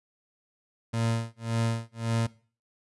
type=tone with tremolo; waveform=30% pulse; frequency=114.7 Hz; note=A#2; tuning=28 cents flat; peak=-21 dBFS; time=0.93-2.27 s; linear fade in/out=10 ms; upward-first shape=sine; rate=1.8 Hz; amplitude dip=100%; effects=noise-tail reverb RT60 0.4 s tail -20 dB re dry + resampled to 24000 Hz